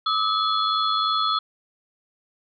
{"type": "tone cluster", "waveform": "sine", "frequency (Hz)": [1189, 1292, 3411, 4220], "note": ["D6", "E6", "G#7", "C8"], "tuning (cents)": [21, -35, 46, 14], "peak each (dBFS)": [-28, -22, -26, -29], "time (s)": [0.06, 1.39], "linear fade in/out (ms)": 5, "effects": []}